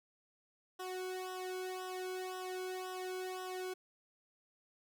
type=tone with flanger; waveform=sawtooth; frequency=370 Hz; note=F#4; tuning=in tune; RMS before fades=-42 dBFS; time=0.79-3.74 s; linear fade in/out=10 ms; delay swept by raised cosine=0.44 to 1.1 ms; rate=1.9 Hz; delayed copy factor=-0.95; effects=none